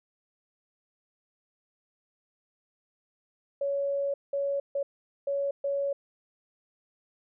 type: tone bursts at uneven times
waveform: sine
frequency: 560 Hz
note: C#5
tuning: 18 cents sharp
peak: -26 dBFS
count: 5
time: 3.61-4.14 / 4.33-4.6 / 4.75-4.83 / 5.27-5.51 / 5.64-5.93 s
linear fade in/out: 5 ms
effects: none